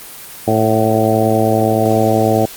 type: harmonic tone with a mistuned harmonic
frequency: 110 Hz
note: A2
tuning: in tune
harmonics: 1 / 2 / 3 / 4 / 5 / 6 / 7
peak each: -18 / -18 / -18 / -18 / -18 / -18 / -18 dBFS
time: 0.47-2.46 s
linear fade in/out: 10 ms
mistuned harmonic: 7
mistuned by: -19 cents
effects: white hiss -33 dBFS RMS until 2.56 s + Opus 24 kbps